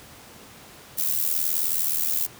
violet noise with amplitude modulation, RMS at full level -21 dBFS, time 0.97-2.27 s, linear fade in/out 20 ms, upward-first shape sine, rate 79.1 Hz, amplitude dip 75%, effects pink hiss -46 dBFS RMS until 2.39 s + high-pass 80 Hz 12 dB/octave

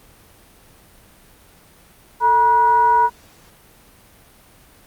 sine tone with frequency modulation, 958 Hz, A#5, 47 cents sharp, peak -11 dBFS, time 2.2-3.1 s, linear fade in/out 50 ms, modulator 514 Hz, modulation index 0.39, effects pink hiss -49 dBFS RMS until 4.86 s + Opus 32 kbps

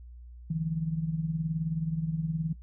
sine tone with tremolo, 161.1 Hz, E3, 39 cents flat, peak -24 dBFS, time 0.5-2.53 s, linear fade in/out 5 ms, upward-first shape triangle, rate 19 Hz, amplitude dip 80%, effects noise-tail reverb RT60 0.1 s tail -20 dB re dry + added 60 Hz sine -44 dBFS peak until 2.62 s

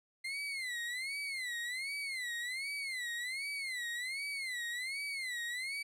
35% pulse tone with vibrato, 2072 Hz, C7, 17 cents flat, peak -35 dBFS, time 0.24-5.83 s, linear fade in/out 10 ms, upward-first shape sine, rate 1.3 Hz, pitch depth 170 cents each way, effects low-pass 11000 Hz 12 dB/octave

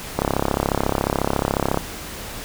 click train, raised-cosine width 1 ms, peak -4 dBFS, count 55, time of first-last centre 0.19-1.774 s, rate 34.1 Hz, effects pink hiss -33 dBFS RMS until 2.44 s

